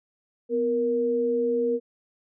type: tone pair together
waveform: sine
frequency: 248.9 / 469.9 Hz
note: B3 / A#4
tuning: +14 / +14 cents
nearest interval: major seventh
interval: 1100 cents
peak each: -29 / -22 dBFS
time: 0.49-1.8 s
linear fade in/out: 50 ms
effects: none